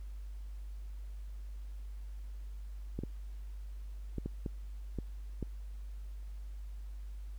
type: clicks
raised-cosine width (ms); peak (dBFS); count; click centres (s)
3; -24; 7; 2.99 / 3.036 / 4.183 / 4.26 / 4.462 / 4.987 / 5.427
effects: added 50 Hz sine -41 dBFS peak until 7.38 s + pink hiss -67 dBFS RMS until 7.38 s